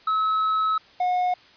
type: tone pair in turn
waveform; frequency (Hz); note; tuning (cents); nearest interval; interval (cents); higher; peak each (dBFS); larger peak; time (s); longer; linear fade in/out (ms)
triangle; 1291 / 724.5; E6 / F#5; -37 / -37; minor seventh; 1000; first; -18; neither; 0.07-0.78 / 1-1.34; first; 5
effects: white hiss -52 dBFS RMS until 1.56 s + resampled to 11025 Hz